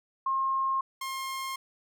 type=tone pair in turn; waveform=sine / sawtooth; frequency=1070 / 1066.3 Hz; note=C6 / C6; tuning=+38 / +32 cents; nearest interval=unison; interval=6 cents; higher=first; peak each=-25 / -29 dBFS; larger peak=first; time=0.26-0.81 / 1.01-1.56 s; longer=neither; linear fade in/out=5 ms; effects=none

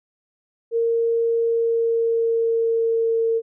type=tone with pitch glide; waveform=sine; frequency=461.5 to 454.9 Hz; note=A#4 to A#4; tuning=-17 to -42 cents; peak=-17 dBFS; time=0.71-3.42 s; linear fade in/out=50 ms; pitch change=-25 cents; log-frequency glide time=1.39-3.26 s; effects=none

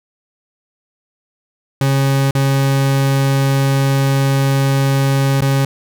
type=tone with dropouts; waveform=40% pulse; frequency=136.7 Hz; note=C#3; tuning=24 cents flat; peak=-11 dBFS; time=1.81-5.65 s; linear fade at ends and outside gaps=2 ms; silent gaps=2.309-2.351 / 5.408-5.419 s; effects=none

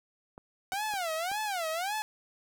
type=clicks; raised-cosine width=1 ms; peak=-32 dBFS; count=4; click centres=0.379 / 0.733 / 0.938 / 1.316 s
type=tone with vibrato; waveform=sawtooth; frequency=740 Hz; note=F#5; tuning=in tune; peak=-27 dBFS; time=0.72-2.02 s; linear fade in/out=0 ms; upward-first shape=sine; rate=1.8 Hz; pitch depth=270 cents each way
effects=11-bit

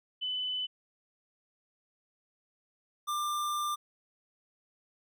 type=tone pair in turn; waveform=sine / square; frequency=3008 / 1191 Hz; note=F#7 / D6; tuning=+28 / +24 cents; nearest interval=octave + major third; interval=1604 cents; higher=first; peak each=-31 / -31 dBFS; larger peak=neither; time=0.21-0.67 / 3.07-3.76 s; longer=second; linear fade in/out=20 ms; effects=none

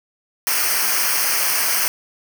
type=noise with comb filter; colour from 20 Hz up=white; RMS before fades=-19 dBFS; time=0.47-1.88 s; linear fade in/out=0 ms; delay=0.27 ms; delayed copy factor=-0.8; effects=none

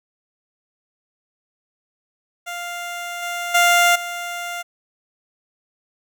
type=tone with level steps; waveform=15% pulse; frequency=698.5 Hz; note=F5; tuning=in tune; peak=-21 / -18 / -6 / -20 dBFS; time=2.46-4.63 s; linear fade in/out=20 ms; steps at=3.22 / 3.54 / 3.95 s; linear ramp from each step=10 ms; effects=none

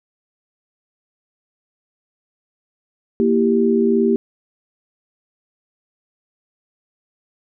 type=chord; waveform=sine; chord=E diminished; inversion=second; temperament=equal; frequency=233.1 / 329.6 / 392 Hz; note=Bb3 / E4 / G4; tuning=0 / 0 / 0 cents; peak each=-16 / -22 / -16 dBFS; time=3.2-4.16 s; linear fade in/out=0 ms; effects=none

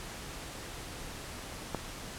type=click; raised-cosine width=1 ms; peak=-18 dBFS; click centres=1.747 s; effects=pink hiss -43 dBFS RMS until 2.18 s + low-pass 11000 Hz 12 dB/octave

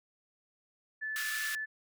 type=tone; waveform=sine; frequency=1742 Hz; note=A6; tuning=18 cents flat; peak=-34 dBFS; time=1.01-1.66 s; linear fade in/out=20 ms
type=high-pass noise; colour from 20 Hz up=pink; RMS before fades=-39 dBFS; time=1.16-1.55 s; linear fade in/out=0 ms; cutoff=1200 Hz; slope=96 dB/octave
effects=none

